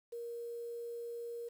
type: tone with quantisation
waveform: sine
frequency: 470.7 Hz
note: A#4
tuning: 17 cents sharp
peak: -40 dBFS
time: 0.12-1.49 s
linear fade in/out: 10 ms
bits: 10
effects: none